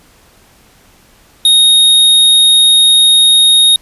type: tone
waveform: square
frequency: 3729 Hz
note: A#7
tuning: in tune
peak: -5 dBFS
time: 1.45-3.76 s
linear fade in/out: 2 ms
effects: pink hiss -46 dBFS RMS until 3.81 s + resampled to 32000 Hz